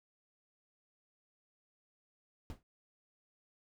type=noise with exponential decay; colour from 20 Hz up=brown; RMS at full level=-41 dBFS; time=2.5-2.63 s; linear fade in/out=1 ms; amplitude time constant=27 ms; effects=none